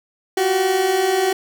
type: tone pair together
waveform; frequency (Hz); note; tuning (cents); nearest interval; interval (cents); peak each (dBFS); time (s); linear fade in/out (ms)
30% pulse; 359.5 / 380.3; F#4 / F#4; -50 / +48; minor second; 98; -21 / -14; 0.37-1.33; 5
effects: none